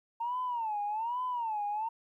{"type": "tone with vibrato", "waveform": "sine", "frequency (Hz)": 910, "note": "A#5", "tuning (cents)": -42, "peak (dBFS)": -30, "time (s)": [0.2, 1.89], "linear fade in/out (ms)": 10, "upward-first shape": "sine", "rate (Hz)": 1.2, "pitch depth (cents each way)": 180, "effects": ["tanh soft clip ceiling -26 dBFS", "12-bit"]}